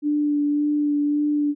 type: tone with vibrato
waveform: sine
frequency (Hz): 293.7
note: D4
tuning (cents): 0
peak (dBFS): -18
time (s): 0.02-1.55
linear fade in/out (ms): 50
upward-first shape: sine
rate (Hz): 1.8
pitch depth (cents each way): 15
effects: none